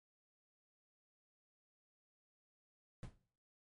brown noise with exponential decay, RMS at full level -41 dBFS, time 3.03-3.18 s, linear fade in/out 1 ms, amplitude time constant 31 ms, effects noise-tail reverb RT60 0.5 s tail -17 dB re dry + MP3 48 kbps

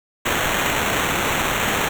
violet noise with sample-and-hold, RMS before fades -21 dBFS, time 0.25-1.89 s, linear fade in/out 10 ms, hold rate 4900 Hz, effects none

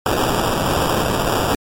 blue noise with sample-and-hold, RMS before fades -18 dBFS, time 0.06-1.55 s, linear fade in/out 0 ms, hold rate 2100 Hz, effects MP3 64 kbps

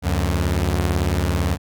sawtooth beating tone pair, 72.6 / 90.6 Hz, D2 / F#2, -19 / -36 cents, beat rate 18 Hz, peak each -17 dBFS, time 0.02-1.58 s, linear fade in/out 50 ms, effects none

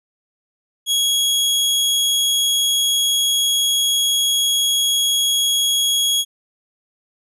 sawtooth tone, 3322 Hz, G#7, in tune, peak -12 dBFS, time 0.86-6.25 s, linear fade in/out 50 ms, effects resampled to 32000 Hz

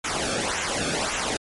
pink noise with flanger, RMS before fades -26 dBFS, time 0.04-1.37 s, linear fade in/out 5 ms, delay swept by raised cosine 0.21 to 1.04 ms, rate 1.8 Hz, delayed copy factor -0.75, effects low-pass 10000 Hz 12 dB/octave + MP3 48 kbps

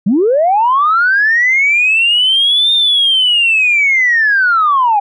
sine linear two-way sweep, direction up then down, 174.61 to 3650 to 792 Hz, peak -7 dBFS, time 0.06-5 s, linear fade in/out 10 ms, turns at 2.73 s, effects tanh soft clip ceiling -3 dBFS

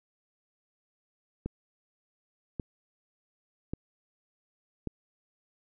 click train, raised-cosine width 3 ms, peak -20 dBFS, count 4, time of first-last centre 1.46-4.873 s, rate 0.879 Hz, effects none

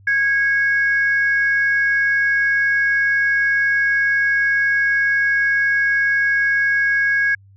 sine tone pair together, 1649 / 2201 Hz, G#6 / C#7, -13 / -13 cents, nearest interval perfect fourth, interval 500 cents, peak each -14 / -23 dBFS, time 0.07-7.35 s, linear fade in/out 5 ms, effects tanh soft clip ceiling -7 dBFS + added 98 Hz sine -45 dBFS peak until 7.56 s

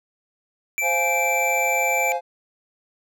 square tone, 2336 Hz, D7, 10 cents flat, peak -22 dBFS, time 0.78-2.12 s, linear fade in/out 0 ms
triangle chord, F minor, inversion second, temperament just, 523.8 / 698.5 / 838.1 Hz, C5 / F5 / Ab5, +2 / 0 / +16 cents, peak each -24 dBFS, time 0.81-2.21 s, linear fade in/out 50 ms
effects none

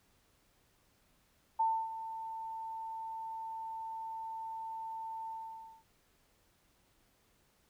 sine tone with ADSR envelope, 895 Hz, A5, 29 cents sharp, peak -26 dBFS, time 1.59-5.84 s, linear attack 12 ms, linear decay 280 ms, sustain -13 dB, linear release 550 ms, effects pink hiss -71 dBFS RMS until 7.69 s

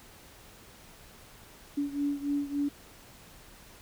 sine beating tone pair, 284.9 / 288.4 Hz, C#4 / D4, +48 / -31 cents, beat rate 3.5 Hz, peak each -30 / -33 dBFS, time 1.77-2.69 s, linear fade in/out 10 ms, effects pink hiss -53 dBFS RMS until 3.81 s

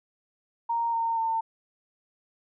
sine tone with pitch steps, 930 / 916.1 / 902.5 Hz, A#5 / A#5 / A5, -4 / -30 / +44 cents, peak -24 dBFS, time 0.69-1.41 s, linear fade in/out 10 ms, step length 240 ms, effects none

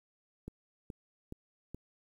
click train, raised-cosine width 3 ms, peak -29 dBFS, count 4, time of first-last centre 0.48-1.746 s, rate 2.37 Hz, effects 10-bit

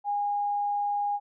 sine tone, 818 Hz, G#5, 26 cents flat, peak -25 dBFS, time 0.04-1.2 s, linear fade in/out 50 ms, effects none

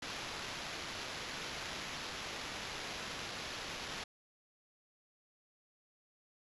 white noise with sample-and-hold, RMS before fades -43 dBFS, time 0.02-4.04 s, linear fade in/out 5 ms, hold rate 8820 Hz, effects resampled to 24000 Hz

